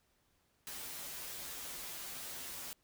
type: noise with comb filter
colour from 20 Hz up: white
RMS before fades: -45 dBFS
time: 0.67-2.73 s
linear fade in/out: 0 ms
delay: 9.6 ms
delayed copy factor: -0.85
effects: pink hiss -75 dBFS RMS until 2.83 s